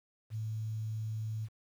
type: tone with quantisation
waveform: sine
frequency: 109.6 Hz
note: A2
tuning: 6 cents flat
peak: -34 dBFS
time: 0.3-1.49 s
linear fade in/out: 50 ms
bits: 10
effects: none